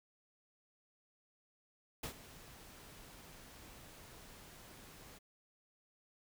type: noise with ADSR envelope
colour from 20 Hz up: pink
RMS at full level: -41 dBFS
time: 2.03-5.19 s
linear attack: 7 ms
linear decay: 92 ms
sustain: -15 dB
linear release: 16 ms
effects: none